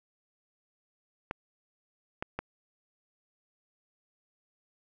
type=clicks; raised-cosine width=0.5 ms; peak=-18 dBFS; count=3; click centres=1.311 / 2.225 / 2.39 s; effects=none